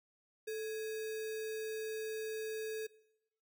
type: tone with sample-and-hold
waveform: sine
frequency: 437.7 Hz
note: A4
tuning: 9 cents flat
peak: -37 dBFS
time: 0.47-2.87 s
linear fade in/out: 10 ms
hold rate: 2100 Hz
effects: noise-tail reverb RT60 0.8 s tail -20 dB re dry